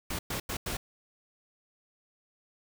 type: noise bursts at uneven times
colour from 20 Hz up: pink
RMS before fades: -34 dBFS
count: 4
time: 0.1-0.19 / 0.3-0.4 / 0.49-0.57 / 0.66-0.77 s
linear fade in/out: 5 ms
effects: none